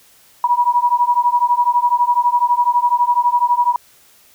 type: beating tone pair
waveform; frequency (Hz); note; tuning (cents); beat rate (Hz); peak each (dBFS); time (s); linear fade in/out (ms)
sine; 962 / 974; B5 / B5; -46 / -24; 12; -15; 0.44-3.76; 2
effects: white hiss -50 dBFS RMS until 4.34 s